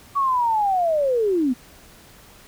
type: linear sweep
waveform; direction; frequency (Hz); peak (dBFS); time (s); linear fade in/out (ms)
sine; down; 1136 to 235.2; -17; 0.15-1.54; 20
effects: pink hiss -48 dBFS RMS until 2.47 s